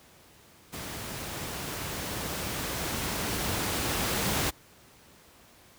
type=noise with level ramp; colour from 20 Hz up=pink; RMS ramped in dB=-38 to -27 dBFS; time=0.72-4.51 s; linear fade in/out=20 ms; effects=pink hiss -56 dBFS RMS until 5.78 s + high-pass 60 Hz 12 dB/octave